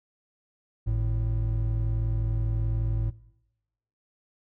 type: tone pair together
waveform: triangle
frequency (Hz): 51.93 / 110.6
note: G#1 / A2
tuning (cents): +1 / +9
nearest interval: octave + minor second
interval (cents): 1308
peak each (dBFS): -24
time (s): 0.86-3.11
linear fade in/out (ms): 20
effects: noise-tail reverb RT60 0.9 s tail -20 dB re dry